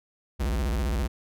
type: tone with vibrato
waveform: square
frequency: 61.2 Hz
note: B1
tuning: 15 cents flat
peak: -25 dBFS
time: 0.39-1.08 s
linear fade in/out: 20 ms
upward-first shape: square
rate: 15 Hz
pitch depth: 260 cents each way
effects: none